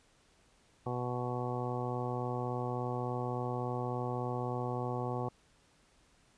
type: harmonic tone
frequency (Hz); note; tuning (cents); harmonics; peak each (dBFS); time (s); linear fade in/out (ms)
123.47; B2; 0; 1 / 2 / 3 / 4 / 5 / 6 / 7 / 8 / 9; -37 / -42 / -41 / -41 / -47 / -42 / -43 / -52 / -45; 0.86-5.29; 5
effects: pink hiss -67 dBFS RMS until 6.37 s + resampled to 22050 Hz